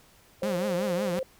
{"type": "tone with pitch glide", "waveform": "sine", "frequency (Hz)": [532, 524.7], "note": ["C5", "C5"], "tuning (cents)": [29, 5], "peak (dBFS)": -28, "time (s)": [0.42, 1.23], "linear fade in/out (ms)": 2, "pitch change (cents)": -24, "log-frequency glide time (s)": [0.55, 1]}
{"type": "tone with vibrato", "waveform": "sawtooth", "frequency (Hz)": 189.6, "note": "F#3", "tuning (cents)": 43, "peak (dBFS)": -25, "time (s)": [0.43, 1.19], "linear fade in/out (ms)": 0, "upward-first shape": "triangle", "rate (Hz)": 5.4, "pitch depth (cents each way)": 210}
{"effects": ["pink hiss -58 dBFS RMS until 1.39 s"]}